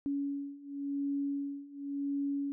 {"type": "beating tone pair", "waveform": "sine", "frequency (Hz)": [280.7, 281.62], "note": ["C#4", "C#4"], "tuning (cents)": [22, 27], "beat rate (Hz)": 0.92, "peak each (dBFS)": [-37, -35], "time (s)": [0.06, 2.52], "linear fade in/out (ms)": 0, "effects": []}